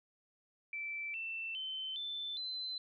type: tone with pitch steps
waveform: sine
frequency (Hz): 2328 / 2674 / 3072 / 3529 / 4053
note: D7 / E7 / G7 / A7 / B7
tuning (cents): -16 / +24 / -36 / +4 / +44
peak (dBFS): -38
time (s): 0.73-2.78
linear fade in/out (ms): 2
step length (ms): 410
effects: none